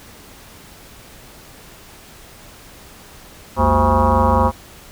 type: tone with frequency modulation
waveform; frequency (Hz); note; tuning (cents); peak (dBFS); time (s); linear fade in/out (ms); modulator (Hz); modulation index
sine; 523.3; C5; 0; -11; 3.56-4.52; 50; 146; 4.2
effects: pink hiss -42 dBFS RMS until 4.91 s